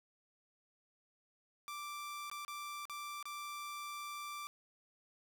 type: tone with dropouts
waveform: sawtooth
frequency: 1174.7 Hz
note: D6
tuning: in tune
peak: -39 dBFS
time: 1.68-4.47 s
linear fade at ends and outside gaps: 0 ms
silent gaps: 2.299-2.314 / 2.449-2.48 / 2.854-2.897 / 3.227-3.255 s
effects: none